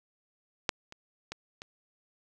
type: clicks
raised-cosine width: 0.2 ms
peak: -8 / -28 / -20 / -25 dBFS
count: 4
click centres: 0.692 / 0.924 / 1.32 / 1.619 s
effects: none